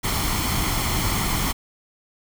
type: noise with comb filter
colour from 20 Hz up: pink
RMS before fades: -23 dBFS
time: 0.03-1.53 s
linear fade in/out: 20 ms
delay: 0.93 ms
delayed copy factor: +0.55
effects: none